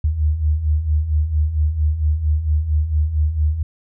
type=beating tone pair; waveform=sine; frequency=73.42 / 77.82 Hz; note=D2 / D#2; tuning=0 / +1 cents; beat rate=4.4 Hz; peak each=-22 / -16 dBFS; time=0.04-3.63 s; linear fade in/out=5 ms; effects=none